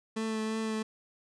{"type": "tone with vibrato", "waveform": "30% pulse", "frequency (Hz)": 220, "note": "A3", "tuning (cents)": 0, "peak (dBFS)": -28, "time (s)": [0.16, 0.83], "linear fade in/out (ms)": 10, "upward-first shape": "triangle", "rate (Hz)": 2.9, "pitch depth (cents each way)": 18, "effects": ["resampled to 22050 Hz"]}